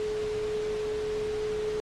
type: tone in noise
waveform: sine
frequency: 426.6 Hz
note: G#4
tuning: 46 cents sharp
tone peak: -28 dBFS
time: 0-1.8 s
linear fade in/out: 0 ms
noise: pink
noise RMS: -42 dBFS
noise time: 0-1.8 s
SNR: +11 dB
effects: low-pass 6000 Hz 12 dB/octave + AAC 32 kbps